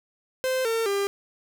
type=tone with pitch steps; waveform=45% pulse; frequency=518 / 453.8 / 399.1 Hz; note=C5 / A#4 / G4; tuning=-17 / -47 / +31 cents; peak=-23 dBFS; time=0.44-1.07 s; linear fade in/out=0 ms; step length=210 ms; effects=none